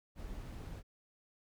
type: noise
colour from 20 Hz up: brown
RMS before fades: -45 dBFS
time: 0.15-0.83 s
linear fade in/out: 50 ms
effects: none